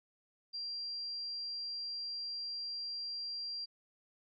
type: tone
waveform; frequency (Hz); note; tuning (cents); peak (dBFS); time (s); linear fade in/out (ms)
sine; 4745; D8; +17; -38; 0.53-3.66; 20
effects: none